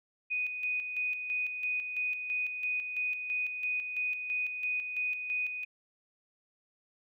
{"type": "tone with tremolo", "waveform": "sine", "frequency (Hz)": 2488, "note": "D#7", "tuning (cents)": -1, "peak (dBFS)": -29, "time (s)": [0.3, 5.65], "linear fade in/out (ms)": 20, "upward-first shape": "square", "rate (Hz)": 3, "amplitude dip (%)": 50, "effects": []}